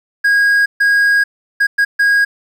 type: tone bursts at uneven times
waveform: triangle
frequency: 1639 Hz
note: G#6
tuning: 23 cents flat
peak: -7 dBFS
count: 5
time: 0.24-0.66 / 0.8-1.24 / 1.6-1.67 / 1.78-1.85 / 1.99-2.25 s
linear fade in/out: 10 ms
effects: 8-bit